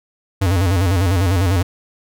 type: tone with vibrato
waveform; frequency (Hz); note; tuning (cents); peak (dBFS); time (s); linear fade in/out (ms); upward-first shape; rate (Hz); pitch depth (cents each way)
square; 91.8; F#2; -13; -14; 0.41-1.63; 10; square; 10; 100
effects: none